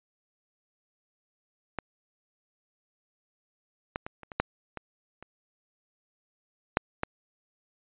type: clicks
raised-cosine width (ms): 0.5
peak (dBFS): -16 / -15 / -21 / -29 / -25 / -8 / -21 / -29 / -6 / -12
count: 10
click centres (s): 1.787 / 3.959 / 4.065 / 4.233 / 4.318 / 4.4 / 4.773 / 5.226 / 6.771 / 7.034
effects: resampled to 8000 Hz